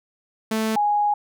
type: tone pair in turn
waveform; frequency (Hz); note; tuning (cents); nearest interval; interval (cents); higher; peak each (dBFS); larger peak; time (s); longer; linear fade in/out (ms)
sawtooth / sine; 220 / 828.6; A3 / G#5; 0 / -4; octave + major seventh; 2296; second; -17; neither; 0.51-0.76 / 0.76-1.14; second; 5
effects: none